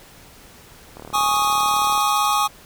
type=click train; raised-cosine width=1 ms; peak=-22 dBFS; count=39; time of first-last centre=0.97-1.978 s; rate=37.7 Hz
type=chord; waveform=square; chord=Ab suspended fourth; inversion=none; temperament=equal; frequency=830.6 / 1108.7 / 1244.5 Hz; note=Ab5 / Db6 / Eb6; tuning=0 / 0 / 0 cents; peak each=-22 dBFS; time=1.13-2.48 s; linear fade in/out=20 ms
type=tone bursts; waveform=10% pulse; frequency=4656 Hz; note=D8; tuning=16 cents flat; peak=-28 dBFS; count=13; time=1.35-2.343 s; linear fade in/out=5 ms; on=21 ms; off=60 ms
effects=pink hiss -46 dBFS RMS until 2.65 s